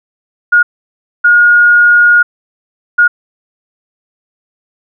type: tone bursts at uneven times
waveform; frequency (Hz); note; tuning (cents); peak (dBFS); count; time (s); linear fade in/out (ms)
sine; 1434; F6; +45; -3; 3; 0.52-0.63 / 1.24-2.23 / 2.98-3.08; 10
effects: none